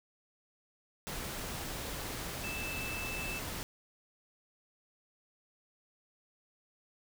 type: tone in noise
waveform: sine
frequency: 2637 Hz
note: E7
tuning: in tune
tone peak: -39 dBFS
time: 2.44-3.39 s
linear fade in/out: 0 ms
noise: pink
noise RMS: -40 dBFS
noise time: 1.07-3.63 s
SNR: -2 dB
effects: none